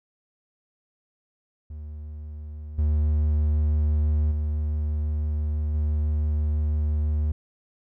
triangle tone with level steps, 75.5 Hz, D2, 48 cents sharp, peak -32 / -17 / -21 / -19 dBFS, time 1.7-7.32 s, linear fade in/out 5 ms, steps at 2.78 / 4.31 / 5.74 s, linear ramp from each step 10 ms, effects none

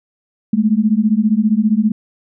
sine beating tone pair, 207.7 / 222.7 Hz, G#3 / A3, 0 / +21 cents, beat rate 15 Hz, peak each -14 dBFS, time 0.53-1.92 s, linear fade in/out 5 ms, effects none

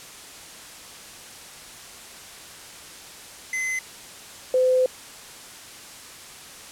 square / sine tone pair in turn, 2044 / 511 Hz, C7 / C5, -41 / -41 cents, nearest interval 2 octaves, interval 2400 cents, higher first, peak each -25 / -16 dBFS, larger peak second, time 3.53-3.79 / 4.54-4.86 s, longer second, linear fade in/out 2 ms, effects white hiss -42 dBFS RMS until 6.71 s + low-pass 10000 Hz 12 dB/octave

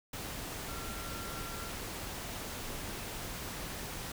sine tone in noise, 1367 Hz, F6, 37 cents flat, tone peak -47 dBFS, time 0.68-1.7 s, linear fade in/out 5 ms, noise pink, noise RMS -41 dBFS, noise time 0.13-4.12 s, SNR -9 dB, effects none

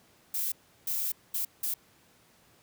violet noise bursts at uneven times, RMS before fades -31 dBFS, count 4, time 0.34-0.52 / 0.87-1.12 / 1.34-1.45 / 1.63-1.74 s, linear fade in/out 5 ms, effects pink hiss -62 dBFS RMS until 2.62 s + high-pass 80 Hz 12 dB/octave

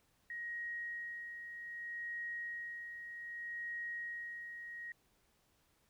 sine tone with tremolo, 1886 Hz, A#6, 20 cents sharp, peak -39 dBFS, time 0.3-4.92 s, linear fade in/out 2 ms, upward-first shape sine, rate 0.64 Hz, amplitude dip 50%, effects pink hiss -74 dBFS RMS until 5.89 s

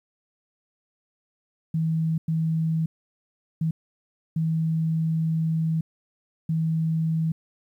sine tone bursts at uneven times, 161.1 Hz, E3, 39 cents flat, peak -21 dBFS, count 5, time 1.74-2.18 / 2.28-2.86 / 3.61-3.71 / 4.36-5.81 / 6.49-7.32 s, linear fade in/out 5 ms, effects 10-bit

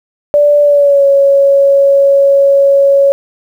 sine tone with pitch glide, 584 to 555.7 Hz, D5 to C#5, -10 to +4 cents, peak -4 dBFS, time 0.34-3.12 s, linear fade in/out 0 ms, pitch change -86 cents, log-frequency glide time 0.62-1.05 s, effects 7-bit

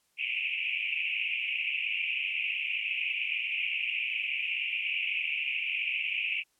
pink band-pass noise, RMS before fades -32 dBFS, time 0.17-6.44 s, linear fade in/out 50 ms, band 2300 to 2800 Hz, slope 96 dB/octave, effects white hiss -72 dBFS RMS until 6.59 s + low-pass 12000 Hz 12 dB/octave

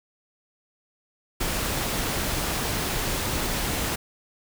pink noise, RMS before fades -27 dBFS, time 1.4-3.96 s, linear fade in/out 10 ms, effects none

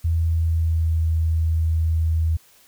sine tone with pitch glide, 82.41 to 80.85 Hz, E2 to E2, 0 to -33 cents, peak -17 dBFS, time 0.04-2.37 s, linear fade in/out 10 ms, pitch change -33 cents, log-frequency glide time 0.18-1.06 s, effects white hiss -54 dBFS RMS until 2.67 s

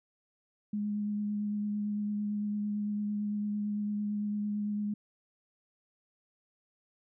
sine tone with vibrato, 207.7 Hz, G#3, in tune, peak -30 dBFS, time 0.73-4.94 s, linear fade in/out 5 ms, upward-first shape triangle, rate 8.9 Hz, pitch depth 16 cents each way, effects none

